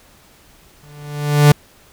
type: tone with exponential growth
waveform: 45% pulse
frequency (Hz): 146.83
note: D3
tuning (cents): 0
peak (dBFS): -4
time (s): 0.83-1.52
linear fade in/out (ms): 5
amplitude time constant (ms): 150
effects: pink hiss -49 dBFS RMS until 1.92 s